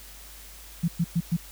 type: tone bursts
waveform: sine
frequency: 169.1 Hz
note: E3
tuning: 44 cents sharp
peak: -20 dBFS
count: 4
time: 0.83-1.368 s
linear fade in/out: 10 ms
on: 52 ms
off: 110 ms
effects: added 50 Hz sine -47 dBFS peak until 1.51 s + white hiss -47 dBFS RMS until 1.51 s